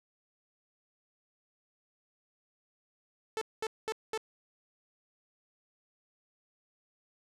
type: tone bursts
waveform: sawtooth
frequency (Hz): 440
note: A4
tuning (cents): 0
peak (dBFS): -28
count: 4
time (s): 3.37-4.176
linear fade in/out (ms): 0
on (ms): 44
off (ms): 210
effects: low-pass 9000 Hz 12 dB/octave